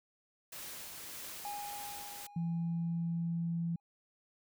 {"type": "noise with tremolo", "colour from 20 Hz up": "white", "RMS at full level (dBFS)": -45, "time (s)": [0.52, 2.27], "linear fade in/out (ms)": 5, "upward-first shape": "triangle", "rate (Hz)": 1.7, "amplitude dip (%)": 25}
{"type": "tone with exponential decay", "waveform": "triangle", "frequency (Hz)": 820, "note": "G#5", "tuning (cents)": -22, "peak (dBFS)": -36, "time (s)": [1.45, 3.8], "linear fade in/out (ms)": 1, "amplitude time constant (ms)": 510}
{"type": "tone", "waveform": "sine", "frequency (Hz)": 168.5, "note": "E3", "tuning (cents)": 38, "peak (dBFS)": -32, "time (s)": [2.36, 3.76], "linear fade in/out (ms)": 5}
{"effects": []}